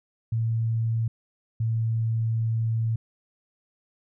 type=tone pair in turn; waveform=sine; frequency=113.6 / 113.08 Hz; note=A#2 / A2; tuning=-44 / +48 cents; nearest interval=unison; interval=8 cents; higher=first; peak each=-22 dBFS; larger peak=neither; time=0.32-1.08 / 1.6-2.96 s; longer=second; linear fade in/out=5 ms; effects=none